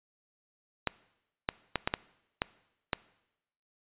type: clicks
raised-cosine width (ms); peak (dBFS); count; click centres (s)
0.3; -11; 7; 0.873 / 1.489 / 1.757 / 1.875 / 1.939 / 2.419 / 2.932
effects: noise-tail reverb RT60 0.9 s tail -21 dB re dry + resampled to 8000 Hz